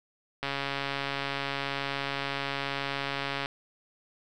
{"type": "click train", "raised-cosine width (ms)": 0.3, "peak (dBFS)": -15, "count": 422, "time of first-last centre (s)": [0.43, 3.459], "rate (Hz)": 139, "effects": []}